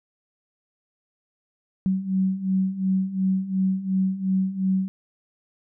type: beating tone pair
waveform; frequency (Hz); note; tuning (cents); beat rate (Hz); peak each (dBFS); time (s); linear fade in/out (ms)
sine; 187.7 / 190.5; F#3 / G3; +25 / -49; 2.8; -26 / -22; 1.86-4.88; 0
effects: none